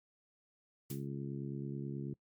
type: noise with exponential decay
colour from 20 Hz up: blue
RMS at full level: -43 dBFS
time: 0.9-1.07 s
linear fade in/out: 2 ms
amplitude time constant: 36 ms
type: harmonic tone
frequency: 69.3 Hz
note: C#2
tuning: in tune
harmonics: 2 / 3 / 4 / 5 / 6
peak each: -40 / -44 / -47 / -46 / -53 dBFS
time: 0.9-2.14 s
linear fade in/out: 5 ms
effects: noise-tail reverb RT60 0.1 s tail -23 dB re dry + MP3 96 kbps